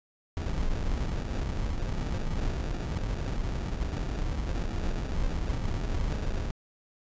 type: noise with sample-and-hold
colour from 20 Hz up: brown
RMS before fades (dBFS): -30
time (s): 0.37-6.51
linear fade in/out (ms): 0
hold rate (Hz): 1050
effects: resampled to 16000 Hz